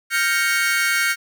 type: chord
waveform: 40% pulse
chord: G half-diminished seventh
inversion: third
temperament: equal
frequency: 1396.9 / 1568 / 1864.7 / 2217 Hz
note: F6 / G6 / Bb6 / Db7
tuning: 0 / 0 / 0 / 0 cents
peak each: -22 / -22 / -24 / -21 dBFS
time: 0.1-1.16 s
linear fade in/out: 50 ms
effects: none